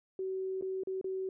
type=tone with dropouts; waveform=sine; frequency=378.8 Hz; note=F#4; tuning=41 cents sharp; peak=-33 dBFS; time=0.19-1.29 s; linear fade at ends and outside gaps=2 ms; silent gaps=0.612-0.623 / 0.835-0.872 / 1.013-1.043 s; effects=none